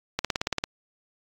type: click train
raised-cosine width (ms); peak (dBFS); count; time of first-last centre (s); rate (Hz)
0.2; -8; 9; 0.19-0.639; 17.8
effects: AAC 48 kbps